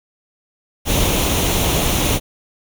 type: noise with comb filter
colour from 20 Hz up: pink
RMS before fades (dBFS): -17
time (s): 0.85-2.2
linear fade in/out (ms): 50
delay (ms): 0.31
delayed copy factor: +0.5
effects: none